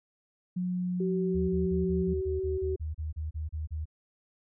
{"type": "tone with pitch glide", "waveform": "sine", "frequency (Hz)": [180.7, 177.49], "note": ["F#3", "F3"], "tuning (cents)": [-41, 28], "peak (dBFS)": -28, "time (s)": [0.56, 2.14], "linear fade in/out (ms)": 10, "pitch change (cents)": -31, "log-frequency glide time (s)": [0.69, 1.72]}
{"type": "tone", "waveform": "sine", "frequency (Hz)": 378.6, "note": "F#4", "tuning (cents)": 40, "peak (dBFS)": -29, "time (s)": [1, 2.76], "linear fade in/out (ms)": 5}
{"type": "tone bursts", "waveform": "sine", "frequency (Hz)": 77.78, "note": "D#2", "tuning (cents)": 0, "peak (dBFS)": -31, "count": 14, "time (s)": [1.34, 3.856], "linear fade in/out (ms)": 20, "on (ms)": 150, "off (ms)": 32}
{"effects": []}